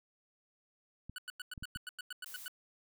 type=clicks; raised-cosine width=5 ms; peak=-33 dBFS; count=4; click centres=1.096 / 1.578 / 1.626 / 1.76 s
type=tone bursts; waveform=25% pulse; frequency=1480 Hz; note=F#6; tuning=in tune; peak=-37 dBFS; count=12; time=1.16-2.481 s; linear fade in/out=2 ms; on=23 ms; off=95 ms
type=noise; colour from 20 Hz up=blue; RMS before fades=-49 dBFS; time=2.26-2.48 s; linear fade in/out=0 ms
effects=none